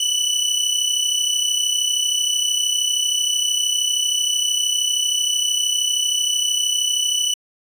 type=tone pair together; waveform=25% pulse; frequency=2960 / 2993 Hz; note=F#7 / F#7; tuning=0 / +19 cents; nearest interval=unison; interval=19 cents; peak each=-17 dBFS; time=0-7.34 s; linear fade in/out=5 ms; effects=resampled to 32000 Hz